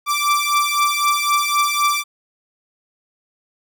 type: beating tone pair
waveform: sawtooth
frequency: 1169 / 1172.9 Hz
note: D6 / D6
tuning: -8 / -3 cents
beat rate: 3.9 Hz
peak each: -15 dBFS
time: 0.06-2.04 s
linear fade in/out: 50 ms
effects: none